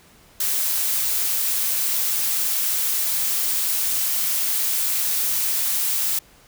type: noise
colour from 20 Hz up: blue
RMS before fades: -22 dBFS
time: 0.4-6.19 s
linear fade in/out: 5 ms
effects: pink hiss -52 dBFS RMS until 6.47 s